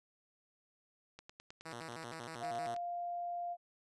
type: click train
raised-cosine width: 0.2 ms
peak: -33 dBFS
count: 16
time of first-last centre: 1.19-2.764 s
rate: 9.53 Hz
type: tone with vibrato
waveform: 5% pulse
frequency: 138.59 Hz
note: C#3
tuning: in tune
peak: -33 dBFS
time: 1.65-2.75 s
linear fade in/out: 10 ms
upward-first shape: square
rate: 6.4 Hz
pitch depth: 270 cents each way
type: tone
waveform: sine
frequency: 698.5 Hz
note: F5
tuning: in tune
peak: -37 dBFS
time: 2.39-3.57 s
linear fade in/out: 50 ms
effects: resampled to 24000 Hz